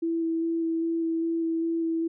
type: tone with vibrato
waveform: sine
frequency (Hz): 329.6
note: E4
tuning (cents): 0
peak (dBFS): -24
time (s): 0.02-2.08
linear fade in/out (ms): 10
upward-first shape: square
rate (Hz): 2.5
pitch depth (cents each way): 10
effects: none